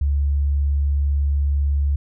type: tone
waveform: sine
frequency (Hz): 71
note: C#2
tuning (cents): +42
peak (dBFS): -16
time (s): 0.01-1.96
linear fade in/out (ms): 5
effects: none

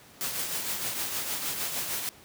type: noise with tremolo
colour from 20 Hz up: white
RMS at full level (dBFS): -30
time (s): 0.21-2.09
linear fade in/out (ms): 0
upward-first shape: triangle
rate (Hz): 6.5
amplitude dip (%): 50
effects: pink hiss -53 dBFS RMS until 2.24 s + high-pass 80 Hz 12 dB/octave

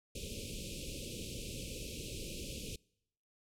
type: band-stop noise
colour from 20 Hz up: pink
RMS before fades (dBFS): -43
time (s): 0.15-2.76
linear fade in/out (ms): 5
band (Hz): 570 to 2400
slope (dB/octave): 96
effects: noise-tail reverb RT60 0.8 s tail -26 dB re dry + low-pass 11000 Hz 12 dB/octave

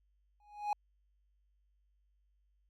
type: tone with exponential growth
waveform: triangle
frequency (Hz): 830.6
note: G#5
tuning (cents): 0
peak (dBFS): -26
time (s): 0.4-0.73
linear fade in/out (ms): 2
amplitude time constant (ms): 70
effects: added 50 Hz sine -70 dBFS peak until 2.69 s

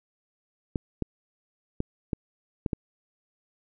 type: clicks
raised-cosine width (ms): 3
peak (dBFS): -14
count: 6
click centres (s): 0.758 / 1.023 / 1.804 / 2.132 / 2.662 / 2.732
effects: none

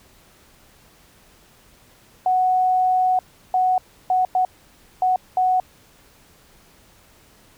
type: tone bursts at uneven times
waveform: sine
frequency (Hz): 740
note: F#5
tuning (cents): 0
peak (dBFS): -15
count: 6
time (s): 2.26-3.19 / 3.54-3.78 / 4.1-4.25 / 4.35-4.45 / 5.02-5.16 / 5.37-5.6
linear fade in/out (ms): 2
effects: pink hiss -53 dBFS RMS until 7.57 s

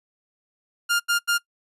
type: tone bursts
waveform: sawtooth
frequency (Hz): 1405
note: F6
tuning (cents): +10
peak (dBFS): -15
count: 3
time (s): 0.89-1.384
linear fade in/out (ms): 20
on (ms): 110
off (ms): 82
effects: noise-tail reverb RT60 0.1 s tail -22 dB re dry + resampled to 32000 Hz

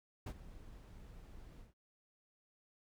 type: noise with ADSR envelope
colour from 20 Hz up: brown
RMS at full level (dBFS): -37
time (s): 0.26-1.74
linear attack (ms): 9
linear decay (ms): 62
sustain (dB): -17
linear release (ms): 140
effects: none

